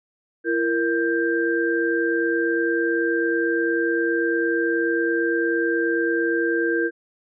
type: tone cluster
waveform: sine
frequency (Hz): 337.6 / 466.7 / 1582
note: E4 / A#4 / G6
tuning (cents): +41 / +2 / +15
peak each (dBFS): -22 / -24 / -24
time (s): 0.44-6.91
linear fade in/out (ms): 50
effects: none

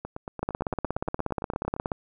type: two click trains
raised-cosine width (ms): 1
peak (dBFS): -20 / -13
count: 16 / 26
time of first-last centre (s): 0.05-1.764 / 0.43-1.918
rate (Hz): 8.75 / 16.8
effects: none

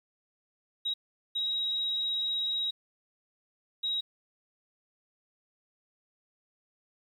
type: tone bursts at uneven times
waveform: sine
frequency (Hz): 3821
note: A#7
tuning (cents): +42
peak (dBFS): -28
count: 3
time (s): 0.85-0.94 / 1.35-2.71 / 3.83-4.01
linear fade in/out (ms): 10
effects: 10-bit

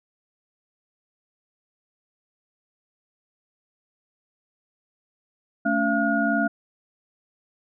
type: tone cluster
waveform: sine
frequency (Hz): 218.8 / 281.5 / 682 / 1438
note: A3 / C#4 / F5 / F#6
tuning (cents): -9 / +27 / -41 / -50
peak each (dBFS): -25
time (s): 5.65-6.48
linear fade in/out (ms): 10
effects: none

